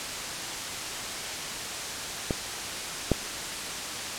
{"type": "clicks", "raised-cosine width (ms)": 2, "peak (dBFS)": [-12, -7], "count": 2, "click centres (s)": [2.308, 3.117], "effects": ["white hiss -33 dBFS RMS until 4.18 s", "low-pass 8000 Hz 12 dB/octave"]}